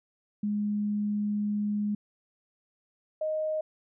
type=tone pair in turn; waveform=sine; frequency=207.7 / 622.4 Hz; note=G#3 / D#5; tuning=0 / 0 cents; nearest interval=octave + perfect fifth; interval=1900 cents; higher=second; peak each=-26 / -27 dBFS; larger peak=first; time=0.43-1.95 / 3.21-3.61 s; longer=first; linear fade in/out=5 ms; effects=none